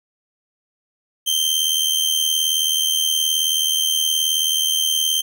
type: tone with amplitude modulation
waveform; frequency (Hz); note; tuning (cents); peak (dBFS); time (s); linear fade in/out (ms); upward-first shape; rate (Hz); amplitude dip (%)
sawtooth; 3136; G7; 0; -11; 1.26-5.22; 20; sine; 78.9; 60
effects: none